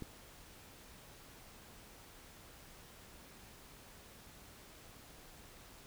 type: click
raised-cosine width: 3 ms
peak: -30 dBFS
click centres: 0.023 s
effects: pink hiss -57 dBFS RMS until 5.86 s